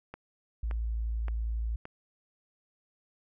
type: click train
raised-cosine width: 0.5 ms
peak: -26 dBFS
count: 4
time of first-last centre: 0.14-1.854 s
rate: 1.75 Hz
type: tone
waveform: sine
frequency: 56.1 Hz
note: A1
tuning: 34 cents sharp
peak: -29 dBFS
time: 0.63-1.76 s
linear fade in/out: 5 ms
effects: none